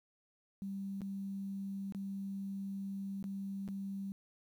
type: tone with dropouts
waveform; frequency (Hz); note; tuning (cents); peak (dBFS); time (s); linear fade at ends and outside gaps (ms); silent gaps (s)
sine; 196; G3; 0; -38; 0.62-4.12; 0; 1.008-1.017 / 1.923-1.948 / 3.227-3.241 / 3.678-3.687
effects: 11-bit